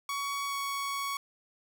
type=tone with pitch glide; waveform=sawtooth; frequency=1123 to 1115.9 Hz; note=C#6 to C#6; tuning=+22 to +11 cents; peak=-28 dBFS; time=0.09-1.17 s; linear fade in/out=2 ms; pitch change=-11 cents; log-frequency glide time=0.48-0.54 s; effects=none